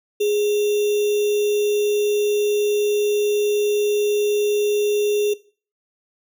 sine tone with sample-and-hold, 415.3 Hz, G#4, in tune, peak -16 dBFS, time 0.2-5.34 s, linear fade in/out 10 ms, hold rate 3150 Hz, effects noise-tail reverb RT60 0.4 s tail -19 dB re dry

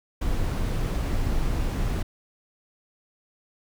brown noise, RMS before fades -25 dBFS, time 0.21-2.03 s, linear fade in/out 10 ms, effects none

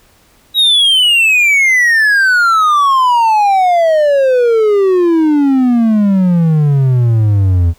triangle exponential sweep, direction down, 3860 to 82.41 Hz, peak -5 dBFS, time 0.54-7.74 s, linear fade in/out 50 ms, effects pink hiss -49 dBFS RMS until 7.78 s

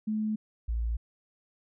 sine tone pair in turn, 215.4 / 57.05 Hz, A3 / A#1, -37 / -37 cents, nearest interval octave + major seventh, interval 2300 cents, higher first, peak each -27 dBFS, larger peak neither, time 0.07-0.36 / 0.68-0.97 s, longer neither, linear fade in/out 10 ms, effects none

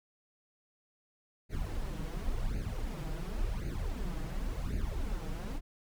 brown noise with flanger, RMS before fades -35 dBFS, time 1.49-5.61 s, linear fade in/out 50 ms, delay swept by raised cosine 0.45 to 6.35 ms, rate 0.92 Hz, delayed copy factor +0.8, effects none

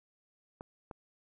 clicks, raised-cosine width 1 ms, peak -29 dBFS, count 2, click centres 0.609 / 0.912 s, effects none

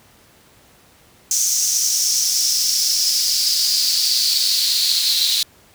pink noise with high-pass filter sweep, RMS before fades -18 dBFS, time 1.31-5.43 s, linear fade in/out 2 ms, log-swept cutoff 6200 to 4000 Hz, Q 6.1, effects pink hiss -51 dBFS RMS until 5.74 s + high-pass 60 Hz 12 dB/octave

